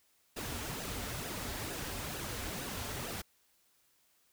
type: noise with flanger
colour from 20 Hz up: pink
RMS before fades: -40 dBFS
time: 0.36-3.22 s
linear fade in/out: 10 ms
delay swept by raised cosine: 0.89 to 6.39 ms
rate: 2.2 Hz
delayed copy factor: -0.6
effects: white hiss -71 dBFS RMS until 4.32 s